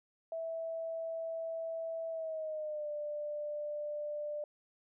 sine tone with pitch glide, 655 to 593.7 Hz, E5 to D5, -11 to +19 cents, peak -36 dBFS, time 0.32-4.44 s, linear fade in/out 2 ms, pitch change -170 cents, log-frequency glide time 2.1-2.89 s, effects none

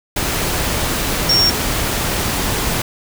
sine tone in noise, 5530 Hz, F8, 18 cents flat, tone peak -11 dBFS, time 1.29-1.5 s, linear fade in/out 5 ms, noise pink, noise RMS -19 dBFS, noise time 0.16-2.82 s, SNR +5 dB, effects none

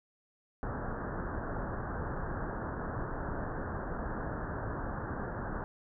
pink low-pass noise, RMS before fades -37 dBFS, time 0.63-5.64 s, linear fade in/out 0 ms, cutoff 1700 Hz, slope 96 dB/octave, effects none

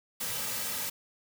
white noise with comb filter, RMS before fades -34 dBFS, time 0.2-0.9 s, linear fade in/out 10 ms, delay 2.8 ms, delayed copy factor -0.65, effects none

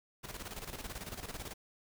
pink noise with tremolo, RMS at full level -42 dBFS, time 0.23-1.54 s, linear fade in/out 20 ms, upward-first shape square, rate 18 Hz, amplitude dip 65%, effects none

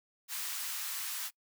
white high-pass noise, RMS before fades -38 dBFS, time 0.28-1.31 s, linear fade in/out 50 ms, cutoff 970 Hz, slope 24 dB/octave, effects noise-tail reverb RT60 0.1 s tail -24 dB re dry

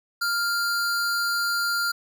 square tone pair together, 1396.9 / 4699 Hz, F6 / D8, 0 / 0 cents, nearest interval octave + major sixth, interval 2100 cents, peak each -24 / -31 dBFS, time 0.21-1.92 s, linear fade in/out 10 ms, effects none

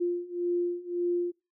sine beating tone pair, 349.2 / 351 Hz, F4 / F4, 0 / +9 cents, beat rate 1.8 Hz, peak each -31 / -29 dBFS, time 0-1.32 s, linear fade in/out 20 ms, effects noise-tail reverb RT60 0.3 s tail -26 dB re dry

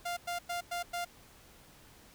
sawtooth tone bursts, 698.5 Hz, F5, in tune, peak -30 dBFS, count 5, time 0.05-1.05 s, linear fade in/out 10 ms, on 120 ms, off 100 ms, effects pink hiss -58 dBFS RMS until 2.14 s

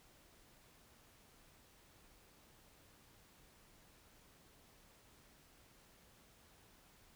silence, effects pink hiss -66 dBFS RMS until 7.15 s

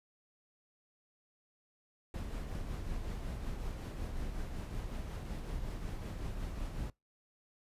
brown noise with tremolo, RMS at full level -38 dBFS, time 2.14-6.9 s, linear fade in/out 2 ms, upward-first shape triangle, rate 5.4 Hz, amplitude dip 40%, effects noise-tail reverb RT60 0.2 s tail -24 dB re dry + resampled to 32000 Hz

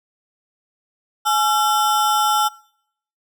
square ring-modulated tone, 1100 Hz, C#6, 14 cents flat, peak -13 dBFS, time 1.25-2.49 s, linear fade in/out 20 ms, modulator 255 Hz, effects noise-tail reverb RT60 0.7 s tail -24 dB re dry

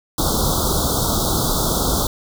pink band-stop noise, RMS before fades -19 dBFS, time 0.18-2.07 s, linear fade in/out 2 ms, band 1400 to 3400 Hz, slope 96 dB/octave, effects none

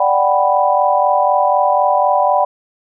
sine chord, G major seventh, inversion second, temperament equal, 587.3 / 740 / 784 / 987.8 Hz, D5 / F#5 / G5 / B5, 0 / 0 / 0 / 0 cents, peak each -16 dBFS, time 0-2.45 s, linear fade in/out 5 ms, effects none

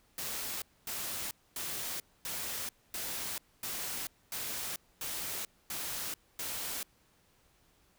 white noise bursts, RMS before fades -38 dBFS, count 10, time 0.18-6.83 s, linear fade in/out 2 ms, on 440 ms, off 250 ms, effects pink hiss -68 dBFS RMS until 7.98 s

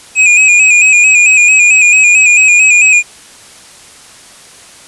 square tone with vibrato, 2489 Hz, D#7, in tune, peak -4 dBFS, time 0.15-3.03 s, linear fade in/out 50 ms, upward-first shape square, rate 4.5 Hz, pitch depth 41 cents each way, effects white hiss -36 dBFS RMS until 4.87 s + resampled to 24000 Hz

